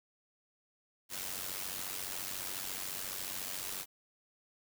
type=noise with amplitude modulation; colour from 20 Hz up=white; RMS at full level=-37 dBFS; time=1.09-3.86 s; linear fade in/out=50 ms; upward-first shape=sine; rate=94.2 Hz; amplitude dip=70%; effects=none